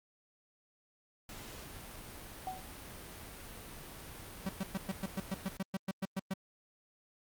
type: noise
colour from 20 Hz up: pink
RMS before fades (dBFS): -48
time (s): 1.29-5.57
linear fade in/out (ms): 2
type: tone with exponential decay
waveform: sine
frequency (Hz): 751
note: F#5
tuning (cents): +26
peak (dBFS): -33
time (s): 2.47-2.73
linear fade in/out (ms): 1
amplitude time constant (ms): 55
type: tone bursts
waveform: 45% pulse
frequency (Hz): 191.8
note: G3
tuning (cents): -37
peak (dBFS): -33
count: 14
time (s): 4.46-6.338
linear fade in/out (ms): 5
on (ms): 32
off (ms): 110
effects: Opus 48 kbps